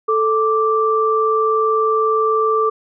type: tone pair together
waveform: sine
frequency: 439.4 / 1173.1 Hz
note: A4 / D6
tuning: -2 / -2 cents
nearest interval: octave + perfect fourth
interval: 1700 cents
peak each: -16 dBFS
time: 0.08-2.7 s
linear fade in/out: 10 ms
effects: none